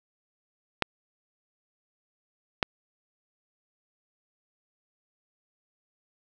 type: clicks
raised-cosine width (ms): 0.3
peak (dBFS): -6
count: 2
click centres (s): 0.823 / 2.628
effects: none